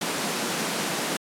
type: high-pass noise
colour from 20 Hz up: pink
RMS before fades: -28 dBFS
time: 0.01-1.17 s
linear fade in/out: 5 ms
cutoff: 160 Hz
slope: 48 dB/octave
effects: low-pass 11000 Hz 12 dB/octave + AAC 64 kbps